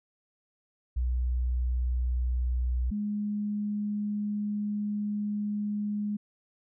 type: tone pair in turn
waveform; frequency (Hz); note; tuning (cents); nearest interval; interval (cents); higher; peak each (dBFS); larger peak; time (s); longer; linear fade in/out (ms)
sine; 61.74 / 207.7; B1 / G#3; 0 / 0; octave + major sixth; 2100; second; -25 / -28; first; 0.96-2.91 / 2.91-6.17; second; 10
effects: none